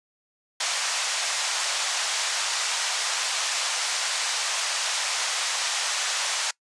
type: band-pass noise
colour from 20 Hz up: white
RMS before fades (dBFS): -27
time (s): 0.6-6.51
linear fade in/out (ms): 5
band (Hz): 660 to 7500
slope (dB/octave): 24
effects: noise-tail reverb RT60 0.1 s tail -23 dB re dry + resampled to 24000 Hz